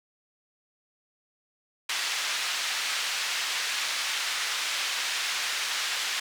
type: band-pass noise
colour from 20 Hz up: pink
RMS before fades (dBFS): -30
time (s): 1.89-6.2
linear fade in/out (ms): 5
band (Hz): 1800 to 5800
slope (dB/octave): 12
effects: none